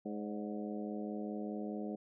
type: harmonic tone with a mistuned harmonic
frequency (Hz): 104.8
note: G#2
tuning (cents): +16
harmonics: 2 / 3 / 4 / 5 / 6 / 7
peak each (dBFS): -40 / -44 / -46 / -48 / -50 / -51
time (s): 0.05-1.96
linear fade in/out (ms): 10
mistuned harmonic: 6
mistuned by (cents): -69
effects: none